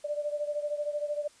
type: beating tone pair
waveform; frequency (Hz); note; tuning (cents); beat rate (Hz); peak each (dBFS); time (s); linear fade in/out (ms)
sine; 587.3 / 600.3; D5 / D5; 0 / +38; 13; -31 / -35; 0.04-1.28; 10
effects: white hiss -59 dBFS RMS until 1.4 s + resampled to 22050 Hz